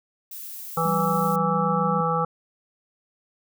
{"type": "noise", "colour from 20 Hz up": "violet", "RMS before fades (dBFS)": -37, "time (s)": [0.31, 1.36], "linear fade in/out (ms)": 5}
{"type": "harmonic tone", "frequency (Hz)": 164.81, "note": "E3", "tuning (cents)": 0, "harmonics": [1, 3, 5, 7, 8], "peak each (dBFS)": [-27, -27, -27, -27, -27], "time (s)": [0.77, 2.25], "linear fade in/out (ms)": 5}
{"type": "tone with vibrato", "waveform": "sine", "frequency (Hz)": 191.8, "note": "G3", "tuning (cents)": -37, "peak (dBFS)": -26, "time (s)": [0.85, 2.01], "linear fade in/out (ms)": 5, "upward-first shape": "triangle", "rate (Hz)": 2.9, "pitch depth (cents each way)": 12}
{"effects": []}